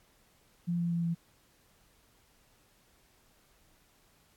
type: tone with pitch steps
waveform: sine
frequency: 172.8 / 171.31 / 169.83 / 168.37 Hz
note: F3 / F3 / F3 / E3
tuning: -18 / -33 / -48 / +37 cents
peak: -28 dBFS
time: 0.67-1.15 s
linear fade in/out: 20 ms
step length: 120 ms
effects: pink hiss -66 dBFS RMS until 4.36 s + AAC 64 kbps